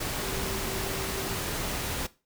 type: tone in noise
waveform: sine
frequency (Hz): 387.2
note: G4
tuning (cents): -21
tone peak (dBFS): -38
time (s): 0.22-1.36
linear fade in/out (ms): 10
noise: pink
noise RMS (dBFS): -32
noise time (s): 0-2.07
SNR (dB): -9
effects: noise-tail reverb RT60 0.3 s tail -18 dB re dry